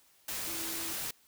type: tone in noise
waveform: sine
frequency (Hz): 329.6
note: E4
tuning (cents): 0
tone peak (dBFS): -45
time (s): 0.47-0.93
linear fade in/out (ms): 5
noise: white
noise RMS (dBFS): -37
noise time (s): 0.28-1.11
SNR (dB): -11
effects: white hiss -65 dBFS RMS until 1.27 s